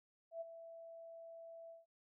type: tone with ADSR envelope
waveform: sine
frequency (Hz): 663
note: E5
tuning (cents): +10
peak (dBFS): -40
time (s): 0.31-1.86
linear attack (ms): 100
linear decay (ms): 21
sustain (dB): -11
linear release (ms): 160
effects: none